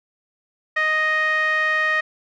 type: tone with low-pass filter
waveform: 5% pulse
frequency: 622.3 Hz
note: D#5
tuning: in tune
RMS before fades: -20 dBFS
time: 0.76-2.01 s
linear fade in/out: 10 ms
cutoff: 1800 Hz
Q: 4.4
effects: none